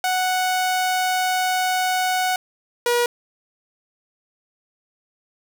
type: tone pair in turn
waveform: sawtooth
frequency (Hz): 740 / 480.6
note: F#5 / B4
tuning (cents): 0 / -47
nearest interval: perfect fifth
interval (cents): 747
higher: first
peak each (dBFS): -15 / -13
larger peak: second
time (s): 0.04-2.36 / 2.86-3.06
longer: first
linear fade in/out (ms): 2
effects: none